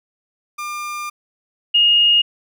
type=tone pair in turn; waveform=30% pulse / sine; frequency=1200 / 2854 Hz; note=D6 / F7; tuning=+37 / +37 cents; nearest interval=octave + minor third; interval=1500 cents; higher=second; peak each=-22 / -10 dBFS; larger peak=second; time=0.58-1.1 / 1.74-2.22 s; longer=first; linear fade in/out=10 ms; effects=none